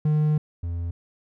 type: tone pair in turn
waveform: triangle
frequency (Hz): 152.1 / 85.36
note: D#3 / F2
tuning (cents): -39 / -39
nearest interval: minor seventh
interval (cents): 1000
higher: first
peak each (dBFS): -16 / -24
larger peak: first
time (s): 0.05-0.38 / 0.63-0.91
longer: first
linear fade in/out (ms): 5
effects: none